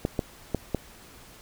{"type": "clicks", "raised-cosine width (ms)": 2, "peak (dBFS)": -11, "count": 4, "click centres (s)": [0.051, 0.192, 0.547, 0.747], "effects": ["pink hiss -50 dBFS RMS until 1.41 s"]}